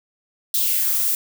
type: noise with high-pass filter sweep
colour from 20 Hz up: violet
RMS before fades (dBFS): -20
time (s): 0.54-1.15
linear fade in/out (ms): 2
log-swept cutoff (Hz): 3900 to 620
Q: 2.7
effects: none